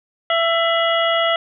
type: harmonic tone with a mistuned harmonic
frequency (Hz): 667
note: E5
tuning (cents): +20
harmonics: 1 / 2 / 3 / 4 / 5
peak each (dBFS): -18 / -21 / -23 / -24 / -25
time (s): 0.3-1.36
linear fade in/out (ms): 2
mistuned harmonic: 4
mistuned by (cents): +140
effects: none